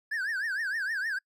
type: tone with vibrato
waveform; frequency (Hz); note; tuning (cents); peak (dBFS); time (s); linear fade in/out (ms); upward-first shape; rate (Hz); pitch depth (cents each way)
triangle; 1661.2; G#6; 0; -27; 0.11-1.19; 10; triangle; 6.5; 220
effects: noise-tail reverb RT60 0.1 s tail -26 dB re dry